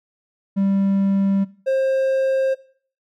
triangle tone pair in turn, 196.1 / 531.9 Hz, G3 / C5, +1 / +28 cents, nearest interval octave + perfect fourth, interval 1727 cents, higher second, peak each -14 dBFS, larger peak neither, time 0.56-1.45 / 1.66-2.55 s, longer neither, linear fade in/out 20 ms, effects noise-tail reverb RT60 0.5 s tail -20 dB re dry

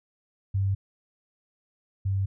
sine tone pair in turn, 97.6 / 97.21 Hz, G2 / G2, -7 / -14 cents, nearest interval unison, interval 7 cents, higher first, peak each -22 / -23 dBFS, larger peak first, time 0.54-0.75 / 2.05-2.26 s, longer neither, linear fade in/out 10 ms, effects none

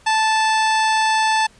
harmonic tone with a mistuned harmonic, 877 Hz, A5, 6 cents flat, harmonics 1 / 2 / 3 / 4 / 5 / 6 / 7 / 9 / 10, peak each -16 / -22 / -26 / -28 / -30 / -32 / -33 / -35 / -36 dBFS, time 0.06-1.47 s, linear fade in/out 10 ms, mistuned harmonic 5, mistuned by +19 cents, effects pink hiss -51 dBFS RMS until 1.59 s + resampled to 22050 Hz

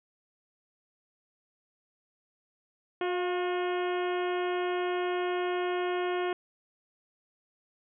harmonic tone with a mistuned harmonic, 360 Hz, F#4, 47 cents flat, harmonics 1 / 2 / 3 / 4 / 5 / 6 / 7 / 8 / 9, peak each -29 / -35 / -39 / -41 / -43 / -45 / -46 / -47 / -48 dBFS, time 3.01-6.33 s, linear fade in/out 2 ms, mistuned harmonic 2, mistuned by -29 cents, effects none

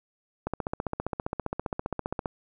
click train, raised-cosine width 1 ms, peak -15 dBFS, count 28, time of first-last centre 0.47-2.258 s, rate 15.1 Hz, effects none

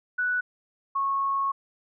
sine tone pair in turn, 1480 / 1098.2 Hz, F#6 / C#6, 0 / -17 cents, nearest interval perfect fourth, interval 517 cents, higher first, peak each -23 dBFS, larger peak neither, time 0.18-0.41 / 0.95-1.52 s, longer second, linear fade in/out 10 ms, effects none

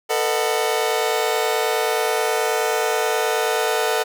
sawtooth chord, B dominant seventh, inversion third, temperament just, 444.5 / 493.9 / 617.4 / 740.8 Hz, A4 / B4 / D#5 / F#5, +18 / 0 / -14 / +2 cents, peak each -18 / -22 / -22 / -21 dBFS, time 0.09-4.04 s, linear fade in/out 20 ms, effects none

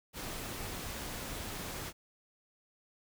pink noise, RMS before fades -41 dBFS, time 0.13-1.93 s, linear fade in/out 50 ms, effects none

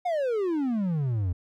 triangle exponential sweep, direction down, 740 to 83.8 Hz, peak -22 dBFS, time 0.05-1.33 s, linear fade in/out 10 ms, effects none

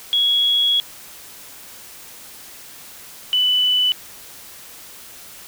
sine tone pair in turn, 3338 / 2989 Hz, G#7 / F#7, +8 / +17 cents, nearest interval major second, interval 191 cents, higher first, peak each -14 dBFS, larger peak neither, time 0.13-0.8 / 3.33-3.92 s, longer first, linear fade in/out 0 ms, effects white hiss -40 dBFS RMS until 5.47 s

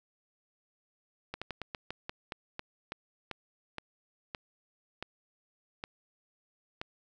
slowing click train, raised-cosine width 0.3 ms, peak -21 dBFS, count 16, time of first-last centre 1.34-6.815 s, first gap 76 ms, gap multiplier 1.2, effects none

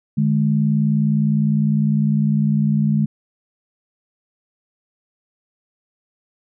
sine tone pair together, 150.11 / 210 Hz, D3 / G#3, +38 / +19 cents, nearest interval tritone, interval 581 cents, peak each -17 dBFS, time 0.17-3.06 s, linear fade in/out 10 ms, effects none

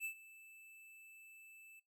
square tone with ADSR envelope, 2637 Hz, E7, in tune, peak -39 dBFS, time 0-1.8 s, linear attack 46 ms, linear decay 92 ms, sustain -19 dB, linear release 11 ms, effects noise-tail reverb RT60 0.2 s tail -20 dB re dry

